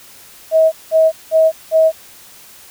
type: tone bursts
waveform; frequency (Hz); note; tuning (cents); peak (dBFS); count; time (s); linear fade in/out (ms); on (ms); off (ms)
sine; 640; D#5; +49; -7; 4; 0.51-1.92; 50; 210; 190
effects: white hiss -41 dBFS RMS until 2.7 s